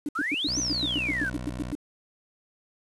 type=tone bursts; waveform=sine; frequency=293.7 Hz; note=D4; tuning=in tune; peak=-26 dBFS; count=14; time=0.06-1.752 s; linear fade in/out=2 ms; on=28 ms; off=100 ms
type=exponential two-way sweep; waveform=sine; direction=up then down; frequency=1244.5 to 6272 to 1465 Hz; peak=-26 dBFS; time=0.15-1.3 s; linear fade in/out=10 ms; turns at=0.59 s
type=tone with vibrato; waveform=15% pulse; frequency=61.74 Hz; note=B1; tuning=in tune; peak=-28 dBFS; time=0.47-1.73 s; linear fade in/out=10 ms; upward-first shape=square; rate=15 Hz; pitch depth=24 cents each way
effects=resampled to 24000 Hz + 8-bit